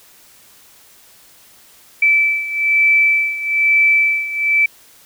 sine beating tone pair, 2318 / 2319.1 Hz, D7 / D7, -23 / -22 cents, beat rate 1.1 Hz, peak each -13 / -17 dBFS, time 2.02-4.66 s, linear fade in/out 5 ms, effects white hiss -47 dBFS RMS until 5.05 s

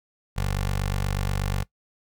15% pulse tone with notch filter, 48.28 Hz, G1, 26 cents flat, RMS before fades -26 dBFS, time 0.36-1.64 s, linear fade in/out 20 ms, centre 300 Hz, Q 0.7, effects noise-tail reverb RT60 0.1 s tail -20 dB re dry

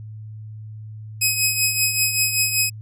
10% pulse tone with tremolo, 2536 Hz, D#7, 32 cents sharp, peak -6 dBFS, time 1.21-2.7 s, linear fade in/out 10 ms, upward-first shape triangle, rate 5.2 Hz, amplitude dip 65%, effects added 108 Hz sine -33 dBFS peak until 2.81 s + resampled to 32000 Hz

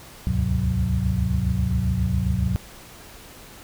sine tone cluster, 68.6 / 76 / 100.1 / 125.1 / 182.6 Hz, C#2 / D#2 / G2 / B2 / F#3, -17 / -40 / +37 / +23 / -23 cents, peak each -26 dBFS, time 0.27-2.56 s, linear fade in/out 0 ms, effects pink hiss -44 dBFS RMS until 3.63 s

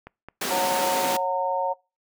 click train, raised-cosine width 0.5 ms, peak -25 dBFS, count 4, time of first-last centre 0.07-0.718 s, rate 4.63 Hz
pink high-pass noise, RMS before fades -28 dBFS, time 0.41-1.17 s, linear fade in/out 5 ms, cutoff 210 Hz, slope 24 dB/octave
harmonic tone, 183 Hz, F#3, 19 cents flat, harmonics 3 / 4 / 5, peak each -27 / -29 / -25 dBFS, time 0.5-1.74 s, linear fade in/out 20 ms
effects noise-tail reverb RT60 0.3 s tail -25 dB re dry

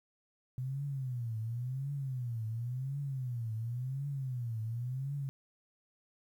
sine tone with vibrato, 125.3 Hz, B2, 25 cents sharp, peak -34 dBFS, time 0.58-5.29 s, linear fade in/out 0 ms, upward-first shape triangle, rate 0.93 Hz, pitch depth 240 cents each way, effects 11-bit

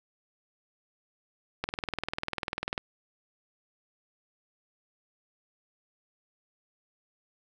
click train, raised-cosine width 0.3 ms, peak -14 dBFS, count 24, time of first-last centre 1.64-2.779 s, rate 20.2 Hz, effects none

